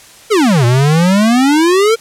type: exponential two-way sweep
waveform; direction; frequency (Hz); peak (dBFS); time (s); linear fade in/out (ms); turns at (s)
square; down then up; 466.2 to 116.54 to 466.2; -8; 0.3-1.96; 20; 0.65
effects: white hiss -39 dBFS RMS until 2 s + low-pass 10000 Hz 12 dB/octave